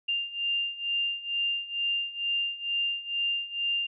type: beating tone pair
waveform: sine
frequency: 2794 / 2796.2 Hz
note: F7 / F7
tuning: 0 / +1 cents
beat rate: 2.2 Hz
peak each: -32 / -29 dBFS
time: 0.08-3.87 s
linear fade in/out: 10 ms
effects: none